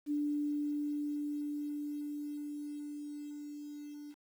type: tone with level ramp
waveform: sine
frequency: 293.7 Hz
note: D4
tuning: in tune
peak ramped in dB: -30 to -44 dBFS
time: 0.06-4.15 s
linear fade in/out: 50 ms
effects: 10-bit